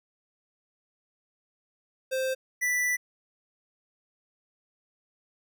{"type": "tone pair in turn", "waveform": "square", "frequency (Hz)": [523.3, 1975.7], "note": ["C5", "B6"], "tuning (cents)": [0, 0], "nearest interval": "octave + major seventh", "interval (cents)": 2300, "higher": "second", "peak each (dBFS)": [-27, -25], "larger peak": "second", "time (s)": [[2.11, 2.35], [2.61, 2.97]], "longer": "second", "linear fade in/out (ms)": 20, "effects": []}